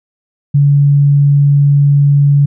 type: tone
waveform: sine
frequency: 142.6 Hz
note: C#3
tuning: 49 cents sharp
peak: -5 dBFS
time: 0.54-2.46 s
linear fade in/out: 10 ms
effects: none